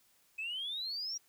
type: exponential sweep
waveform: sine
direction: up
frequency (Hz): 2524 to 5770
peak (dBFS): -35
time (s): 0.38-1.18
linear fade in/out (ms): 10
effects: tanh soft clip ceiling -32 dBFS + white hiss -69 dBFS RMS until 1.28 s